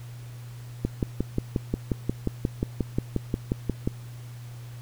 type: click train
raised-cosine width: 3 ms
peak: -11 dBFS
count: 18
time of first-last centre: 0.85-3.875 s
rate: 5.62 Hz
effects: added 120 Hz sine -38 dBFS peak until 4.81 s + pink hiss -52 dBFS RMS until 4.81 s